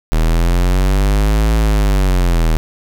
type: linear two-way sweep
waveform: square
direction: up then down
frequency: 39 to 55 to 39 Hz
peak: -11 dBFS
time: 0.12-2.57 s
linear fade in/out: 0 ms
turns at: 1.55 s
effects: none